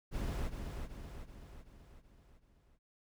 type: noise with echo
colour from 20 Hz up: brown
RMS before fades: -36 dBFS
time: 0.11-0.51 s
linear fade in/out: 50 ms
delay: 380 ms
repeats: 6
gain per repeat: -5 dB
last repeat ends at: 2.79 s
effects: none